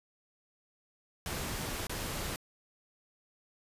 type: noise with dropouts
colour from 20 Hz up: pink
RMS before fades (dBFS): -37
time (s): 1.26-2.36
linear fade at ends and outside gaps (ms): 1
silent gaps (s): 1.869-1.895
effects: resampled to 32000 Hz